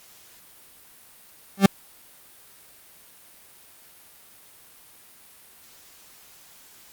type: tone with exponential growth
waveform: 40% pulse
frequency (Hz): 196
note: G3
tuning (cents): 0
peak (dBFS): -6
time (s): 1.57-1.66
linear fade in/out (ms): 5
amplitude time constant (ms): 18
effects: white hiss -51 dBFS RMS until 6.92 s + Opus 48 kbps